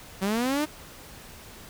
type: linear sweep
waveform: sawtooth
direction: up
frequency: 185.3 to 311.1 Hz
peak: -20 dBFS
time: 0.21-0.66 s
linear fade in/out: 20 ms
effects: pink hiss -46 dBFS RMS until 1.69 s